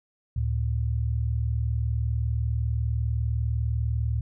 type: tone pair together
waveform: sine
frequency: 72.62 / 112.6 Hz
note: D2 / A2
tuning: -19 / +40 cents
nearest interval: minor sixth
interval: 759 cents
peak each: -26 dBFS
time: 0.36-4.21 s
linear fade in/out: 5 ms
effects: none